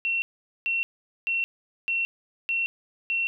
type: tone bursts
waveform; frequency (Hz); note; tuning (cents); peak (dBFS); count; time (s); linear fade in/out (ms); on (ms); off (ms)
sine; 2719; F7; -47; -23; 6; 0.05-3.27; 0; 170; 440
effects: none